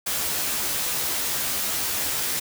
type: noise with comb filter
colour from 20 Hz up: white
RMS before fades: -26 dBFS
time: 0.06-2.4 s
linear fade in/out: 10 ms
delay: 14 ms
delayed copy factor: +0.65
effects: none